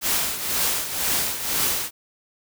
white noise with tremolo, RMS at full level -21 dBFS, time 0.01-1.91 s, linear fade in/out 50 ms, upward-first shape triangle, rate 2 Hz, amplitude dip 70%, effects none

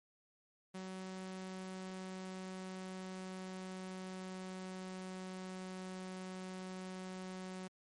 sawtooth tone with pitch glide, 187.5 to 185.99 Hz, F#3 to F#3, +23 to +9 cents, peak -40 dBFS, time 0.74-7.68 s, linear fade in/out 10 ms, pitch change -14 cents, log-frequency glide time 1.22-5.87 s, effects MP3 48 kbps

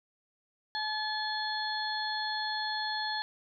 harmonic tone, 860 Hz, A5, 40 cents flat, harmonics 1 / 2 / 4 / 5, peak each -35 / -36 / -41 / -36 dBFS, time 0.75-3.22 s, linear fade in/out 0 ms, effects none

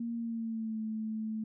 sine tone with pitch glide, 233.1 to 218.7 Hz, A#3 to A3, 0 to -10 cents, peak -33 dBFS, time 0-1.44 s, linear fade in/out 5 ms, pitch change -110 cents, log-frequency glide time 0.15-0.8 s, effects none

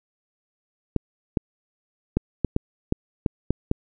clicks, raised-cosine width 3 ms, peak -7 dBFS, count 9, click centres 0.963 / 1.372 / 2.17 / 2.447 / 2.564 / 2.924 / 3.262 / 3.506 / 3.714 s, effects none

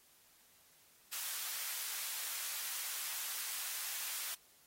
white high-pass noise, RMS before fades -41 dBFS, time 1.12-4.35 s, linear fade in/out 10 ms, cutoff 1100 Hz, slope 12 dB/octave, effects white hiss -66 dBFS RMS until 4.66 s + AAC 48 kbps

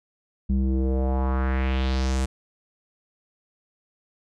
square tone with low-pass filter sweep, 65.41 Hz, C2, in tune, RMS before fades -23 dBFS, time 0.49-2.26 s, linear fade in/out 10 ms, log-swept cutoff 190 to 8900 Hz, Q 2.4, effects none

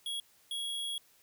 square tone bursts at uneven times, 3322 Hz, G#7, in tune, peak -35 dBFS, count 2, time 0.06-0.2 / 0.51-0.98 s, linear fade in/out 2 ms, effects white hiss -65 dBFS RMS until 1.22 s

